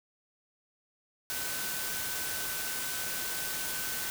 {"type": "tone in noise", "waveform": "sine", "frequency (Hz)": 1517, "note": "F#6", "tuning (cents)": 43, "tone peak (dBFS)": -42, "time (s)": [1.3, 4.1], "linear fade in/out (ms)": 0, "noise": "white", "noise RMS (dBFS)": -35, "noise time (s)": [1.3, 4.1], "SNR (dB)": -10, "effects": []}